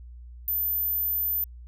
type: tone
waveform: sine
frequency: 13930 Hz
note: A9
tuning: 19 cents flat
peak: -24 dBFS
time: 0.48-1.44 s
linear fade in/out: 0 ms
effects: added 60 Hz sine -41 dBFS peak until 1.67 s